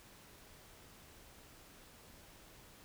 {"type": "silence", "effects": ["pink hiss -59 dBFS RMS until 2.84 s"]}